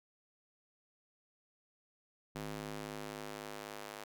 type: tone with high-pass filter sweep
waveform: square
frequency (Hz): 51.91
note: G#1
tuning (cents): 0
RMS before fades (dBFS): -45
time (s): 2.35-4.04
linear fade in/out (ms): 5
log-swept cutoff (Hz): 160 to 550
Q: 0.73
effects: none